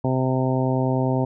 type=harmonic tone; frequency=130 Hz; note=C3; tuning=11 cents flat; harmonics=1 / 2 / 3 / 4 / 5 / 6 / 7; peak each=-22 / -24 / -28 / -29 / -29 / -33 / -31 dBFS; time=0.04-1.25 s; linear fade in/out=5 ms; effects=none